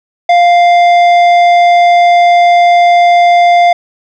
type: tone with tanh clipping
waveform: sine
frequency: 698.5 Hz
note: F5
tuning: in tune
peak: -5 dBFS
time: 0.29-3.73 s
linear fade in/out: 5 ms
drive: 11 dB
effects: none